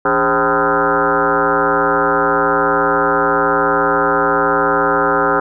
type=tone with frequency modulation; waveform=sine; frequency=893 Hz; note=A5; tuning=25 cents sharp; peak=-11 dBFS; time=0.05-5.4 s; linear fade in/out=5 ms; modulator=121 Hz; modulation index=4.9; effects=none